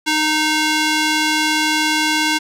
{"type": "tone with band-pass filter", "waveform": "square", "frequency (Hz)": 308.6, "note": "D#4", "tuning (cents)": -14, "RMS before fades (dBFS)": -17, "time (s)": [0.06, 2.39], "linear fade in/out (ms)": 20, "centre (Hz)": 3400, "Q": 0.63, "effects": []}